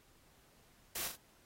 white noise with echo, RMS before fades -40 dBFS, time 0.95-1.08 s, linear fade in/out 5 ms, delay 39 ms, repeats 2, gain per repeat -6 dB, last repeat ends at 1.158 s, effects pink hiss -67 dBFS RMS until 1.45 s + AAC 48 kbps

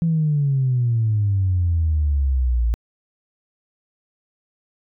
sine exponential sweep, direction down, 168.5 to 56 Hz, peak -15 dBFS, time 0.02-2.74 s, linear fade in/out 0 ms, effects tanh soft clip ceiling -11 dBFS

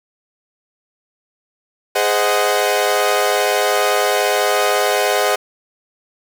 sawtooth chord, Ab dominant seventh, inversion none, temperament equal with one note detuned, 415.3 / 516.6 / 622.3 / 740 Hz, Ab4 / C5 / Eb5 / Gb5, 0 / -22 / 0 / 0 cents, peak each -16 dBFS, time 1.95-5.36 s, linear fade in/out 10 ms, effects none

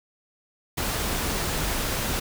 pink noise, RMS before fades -27 dBFS, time 0.77-2.2 s, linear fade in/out 10 ms, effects none

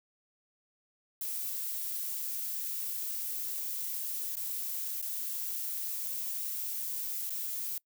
violet noise with dropouts, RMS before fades -36 dBFS, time 1.21-7.78 s, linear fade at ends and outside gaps 2 ms, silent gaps 4.356-4.368 / 5.016-5.025 / 7.297-7.303 s, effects noise-tail reverb RT60 0.1 s tail -24 dB re dry

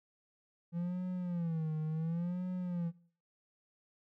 triangle tone with vibrato, 168.5 Hz, E3, 38 cents sharp, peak -31 dBFS, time 0.72-2.92 s, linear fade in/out 50 ms, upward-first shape sine, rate 0.7 Hz, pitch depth 140 cents each way, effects noise-tail reverb RT60 0.5 s tail -19 dB re dry

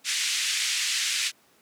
pink band-pass noise, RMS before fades -27 dBFS, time 0.04-1.32 s, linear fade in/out 50 ms, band 2100 to 8400 Hz, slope 24 dB/octave, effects pink hiss -61 dBFS RMS until 1.61 s + high-pass 200 Hz 12 dB/octave

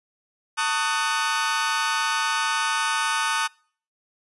sawtooth chord, D# half-diminished seventh, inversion second, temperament just, 896 / 1120.1 / 1244.5 / 1493.4 Hz, A5 / C#6 / D#6 / F#6, +31 / +18 / 0 / +16 cents, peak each -23 / -27 / -23 / -23 dBFS, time 0.57-3.48 s, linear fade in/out 20 ms, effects noise-tail reverb RT60 0.5 s tail -26 dB re dry + resampled to 24000 Hz

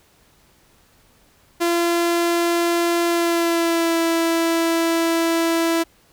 sawtooth tone with pitch glide, 342 to 331.7 Hz, F4 to E4, -36 to +11 cents, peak -13 dBFS, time 1.6-5.84 s, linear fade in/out 20 ms, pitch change -53 cents, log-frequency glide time 3.07-3.99 s, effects pink hiss -56 dBFS RMS until 6.12 s

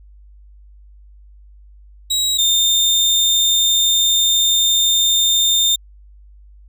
30% pulse tone pair in turn, 3838 / 3623 Hz, A#7 / A7, +50 / +50 cents, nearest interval minor second, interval 100 cents, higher first, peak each -13 / -10 dBFS, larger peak second, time 2.1-2.38 / 2.38-5.76 s, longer second, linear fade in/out 10 ms, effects added 50 Hz sine -41 dBFS peak until 6.68 s

